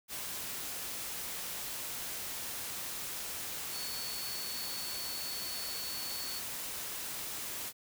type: tone in noise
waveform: sine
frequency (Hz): 4435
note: C#8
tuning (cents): 0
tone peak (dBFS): -41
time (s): 3.71-6.42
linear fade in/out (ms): 50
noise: white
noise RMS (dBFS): -40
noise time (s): 0.08-7.73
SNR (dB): -4
effects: none